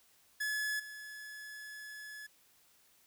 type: tone with level steps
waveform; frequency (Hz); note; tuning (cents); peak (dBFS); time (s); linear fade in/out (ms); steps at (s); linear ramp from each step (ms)
45% pulse; 1707; G#6; +47; -33 / -45; 0.4-2.27; 10; 0.79; 10
effects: white hiss -67 dBFS RMS until 3.06 s